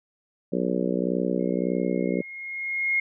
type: harmonic tone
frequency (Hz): 61.74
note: B1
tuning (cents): 0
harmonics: 3 / 4 / 5 / 6 / 7 / 8 / 9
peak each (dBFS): -28 / -29 / -30 / -31 / -31 / -32 / -33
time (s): 0.52-2.22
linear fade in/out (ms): 10
type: tone with exponential growth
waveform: sine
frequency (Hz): 2148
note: C7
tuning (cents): +45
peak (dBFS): -19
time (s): 1.39-3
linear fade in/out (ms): 5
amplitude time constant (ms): 350
effects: none